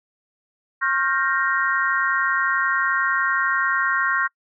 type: chord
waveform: sine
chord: G half-diminished seventh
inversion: second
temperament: equal with one note detuned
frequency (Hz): 1082.2 / 1396.9 / 1568 / 1864.7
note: Db6 / F6 / G6 / Bb6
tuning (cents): -42 / 0 / 0 / 0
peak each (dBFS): -24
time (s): 0.81-4.28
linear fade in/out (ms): 20
effects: noise-tail reverb RT60 0.1 s tail -26 dB re dry